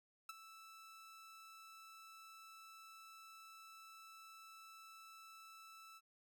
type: tone with ADSR envelope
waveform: sawtooth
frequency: 1318.5 Hz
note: E6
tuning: in tune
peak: -40 dBFS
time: 0.29-6.01 s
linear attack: 4 ms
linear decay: 22 ms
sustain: -13 dB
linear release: 43 ms
effects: none